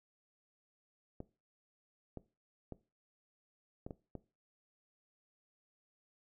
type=clicks; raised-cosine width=2 ms; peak=-30 dBFS; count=6; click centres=1.204 / 2.173 / 2.723 / 3.865 / 3.908 / 4.153 s; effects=noise-tail reverb RT60 0.3 s tail -18 dB re dry